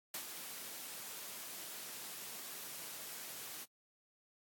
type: noise with ADSR envelope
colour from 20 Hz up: white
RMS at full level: -41 dBFS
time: 0.14-3.66 s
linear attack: 3 ms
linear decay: 97 ms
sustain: -6 dB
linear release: 36 ms
effects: high-pass 150 Hz 12 dB/octave + AAC 64 kbps